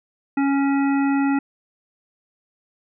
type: harmonic tone with a mistuned harmonic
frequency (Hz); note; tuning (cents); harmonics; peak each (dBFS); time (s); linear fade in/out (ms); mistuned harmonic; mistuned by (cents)
277.2; C#4; 0; 1 / 3 / 5 / 7 / 9; -17 / -27 / -31 / -34 / -36; 0.37-1.39; 5; 9; +26
effects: none